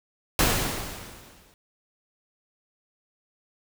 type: noise with exponential decay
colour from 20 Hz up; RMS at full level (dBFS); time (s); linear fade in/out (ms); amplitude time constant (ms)
pink; -19; 0.39-1.54; 1; 250
effects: none